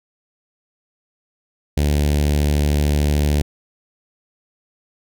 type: tone with notch filter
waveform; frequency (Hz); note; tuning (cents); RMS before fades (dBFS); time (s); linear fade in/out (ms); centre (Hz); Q
sawtooth; 73.42; D2; 0; -17; 1.77-3.42; 5; 1200; 0.74
effects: none